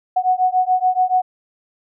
sine beating tone pair, 735 / 742 Hz, F#5 / F#5, -12 / +5 cents, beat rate 7 Hz, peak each -17 dBFS, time 0.16-1.22 s, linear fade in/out 10 ms, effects none

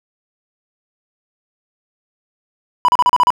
triangle tone bursts, 987.8 Hz, B5, in tune, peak -6 dBFS, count 7, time 2.85-3.304 s, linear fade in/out 0 ms, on 34 ms, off 36 ms, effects none

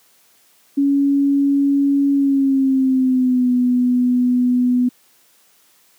sine tone with pitch glide, 280 to 248 Hz, C#4 to B3, +18 to +7 cents, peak -12 dBFS, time 0.77-4.89 s, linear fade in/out 10 ms, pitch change -211 cents, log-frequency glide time 2.13-3.52 s, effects white hiss -55 dBFS RMS until 5.98 s + high-pass 150 Hz 12 dB/octave

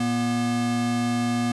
square tone pair together, 115.4 / 240.4 Hz, A#2 / B3, -17 / -46 cents, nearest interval octave + minor second, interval 1271 cents, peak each -31 / -23 dBFS, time 0-1.52 s, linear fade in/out 5 ms, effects resampled to 24000 Hz

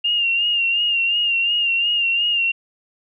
sine tone with vibrato, 2800 Hz, F7, 4 cents sharp, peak -16 dBFS, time 0.04-2.52 s, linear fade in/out 10 ms, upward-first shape sine, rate 2.8 Hz, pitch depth 47 cents each way, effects none

